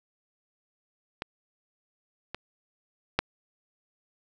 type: clicks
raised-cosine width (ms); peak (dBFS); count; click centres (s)
0.3; -16 / -18 / -6; 3; 1.221 / 2.346 / 3.19
effects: none